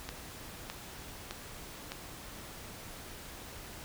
click train, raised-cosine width 0.2 ms, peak -21 dBFS, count 4, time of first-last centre 0.09-1.919 s, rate 1.64 Hz, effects pink hiss -47 dBFS RMS until 3.84 s

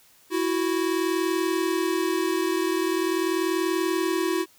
square tone pair together, 329.6 / 370 Hz, E4 / F#4, 0 / 0 cents, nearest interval major second, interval 200 cents, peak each -26 dBFS, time 0.3-4.46 s, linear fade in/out 50 ms, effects white hiss -57 dBFS RMS until 4.58 s

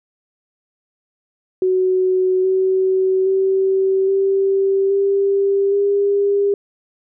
sine tone with pitch steps, 371.8 / 377.6 / 383.6 / 389.6 / 395.7 / 402 Hz, F#4 / F#4 / G4 / G4 / G4 / G4, +8 / +35 / -37 / -11 / +16 / +44 cents, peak -13 dBFS, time 1.62-6.54 s, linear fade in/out 2 ms, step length 820 ms, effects none

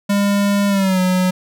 square tone with pitch glide, 201.6 to 183.8 Hz, G3 to F#3, +49 to -11 cents, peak -14 dBFS, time 0.09-1.31 s, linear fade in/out 10 ms, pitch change -160 cents, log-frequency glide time 0.68-1 s, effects none

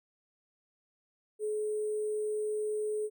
sine tone with sample-and-hold, 425.5 Hz, G#4, 42 cents sharp, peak -30 dBFS, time 1.39-3.1 s, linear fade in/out 50 ms, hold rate 8820 Hz, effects none

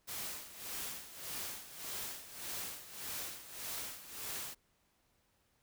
white noise with tremolo, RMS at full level -41 dBFS, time 0.07-4.55 s, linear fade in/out 20 ms, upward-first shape sine, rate 1.7 Hz, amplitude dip 75%, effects pink hiss -75 dBFS RMS until 5.62 s

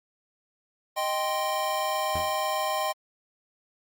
square chord, C minor, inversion first, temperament equal, 622.3 / 784 / 1046.5 Hz, Eb5 / G5 / C6, 0 / 0 / 0 cents, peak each -31 dBFS, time 0.96-2.93 s, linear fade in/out 20 ms
sawtooth tone with exponential decay, 82.41 Hz, E2, in tune, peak -27 dBFS, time 2.15-2.38 s, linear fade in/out 0 ms, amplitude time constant 48 ms
effects Opus 48 kbps

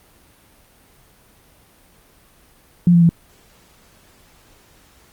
sine tone with pitch steps, 174.7 / 171.2 / 167.78 Hz, F3 / F3 / E3, +1 / -34 / +31 cents, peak -8 dBFS, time 2.87-3.092 s, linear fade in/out 2 ms, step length 74 ms, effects pink hiss -52 dBFS RMS until 5.12 s + Opus 32 kbps

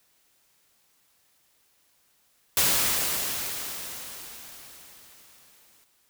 white noise with exponential decay, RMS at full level -21 dBFS, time 2.57-5.84 s, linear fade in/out 1 ms, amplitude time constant 710 ms, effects white hiss -66 dBFS RMS until 6.09 s

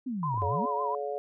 sine exponential two-way sweep, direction down then up, 271.1 to 87.31 to 271.1 Hz, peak -30 dBFS, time 0.06-0.66 s, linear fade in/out 10 ms, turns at 0.46 s
sine tone with vibrato, 987.8 Hz, B5, in tune, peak -29 dBFS, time 0.23-0.95 s, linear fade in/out 2 ms, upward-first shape triangle, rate 7.2 Hz, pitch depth 110 cents each way
clicks, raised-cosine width 2 ms, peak -33 / -33 dBFS, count 2, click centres 0.343 / 0.376 s
harmonic tone, 142.4 Hz, C#3, 47 cents sharp, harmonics 3 / 4 / 5, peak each -34 / -35 / -36 dBFS, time 0.42-1.18 s, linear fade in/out 0 ms
effects none

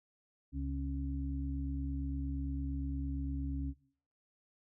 harmonic tone, 68.7 Hz, C#2, 15 cents flat, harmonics 1 / 2 / 4, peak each -37 / -42 / -40 dBFS, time 0.52-3.74 s, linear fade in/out 50 ms, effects noise-tail reverb RT60 0.5 s tail -17 dB re dry

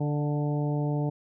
harmonic tone with a mistuned harmonic, 146.83 Hz, D3, in tune, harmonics 1 / 2 / 3 / 4 / 5 / 6, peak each -26 / -32 / -36 / -38 / -40 / -42 dBFS, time 0-1.1 s, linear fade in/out 10 ms, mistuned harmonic 4, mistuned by +19 cents, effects none

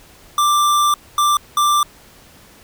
square tone bursts at uneven times, 1180 Hz, D6, 8 cents sharp, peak -13 dBFS, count 3, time 0.38-0.94 / 1.18-1.37 / 1.57-1.83 s, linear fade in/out 2 ms, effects pink hiss -46 dBFS RMS until 2.63 s

